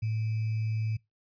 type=tone with sample-and-hold; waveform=sine; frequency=110 Hz; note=A2; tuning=in tune; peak=-27 dBFS; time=0.02-0.97 s; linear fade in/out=10 ms; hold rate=2450 Hz; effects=noise-tail reverb RT60 0.2 s tail -24 dB re dry + resampled to 11025 Hz